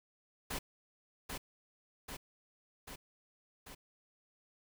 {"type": "noise with echo", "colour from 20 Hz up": "pink", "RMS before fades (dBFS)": -39, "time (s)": [0.5, 0.59], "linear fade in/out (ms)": 10, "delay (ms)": 790, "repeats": 4, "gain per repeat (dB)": -3, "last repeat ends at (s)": 3.75, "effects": []}